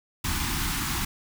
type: band-stop noise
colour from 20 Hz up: pink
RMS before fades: -28 dBFS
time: 0.24-1.05 s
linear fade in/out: 5 ms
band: 340 to 840 Hz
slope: 48 dB/octave
effects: none